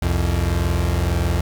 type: tone pair together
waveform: 35% pulse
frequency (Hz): 65 / 86.76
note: C2 / F2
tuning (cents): -11 / -11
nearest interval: perfect fourth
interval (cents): 500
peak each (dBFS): -19 / -18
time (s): 0.02-1.41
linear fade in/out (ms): 5
effects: 8-bit